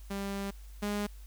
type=tone pair in turn; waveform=sawtooth; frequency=198.1 / 205.9 Hz; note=G3 / G#3; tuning=+18 / -15 cents; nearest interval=minor second; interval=67 cents; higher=second; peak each=-30 / -27 dBFS; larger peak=second; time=0.1-0.51 / 0.82-1.07 s; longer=first; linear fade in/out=10 ms; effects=added 50 Hz sine -45 dBFS peak until 1.26 s + white hiss -61 dBFS RMS until 1.26 s